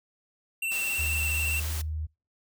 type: tone with vibrato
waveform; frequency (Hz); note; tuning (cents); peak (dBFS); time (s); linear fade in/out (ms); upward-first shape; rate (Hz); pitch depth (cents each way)
square; 2701; E7; +42; -28; 0.62-1.6; 5; square; 18; 26
type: noise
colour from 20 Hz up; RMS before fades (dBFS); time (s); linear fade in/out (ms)
white; -37; 0.71-1.82; 10
type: tone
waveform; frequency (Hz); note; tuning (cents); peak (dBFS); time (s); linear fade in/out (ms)
sine; 77.78; D#2; 0; -29; 0.98-2.07; 20
effects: noise-tail reverb RT60 0.3 s tail -26 dB re dry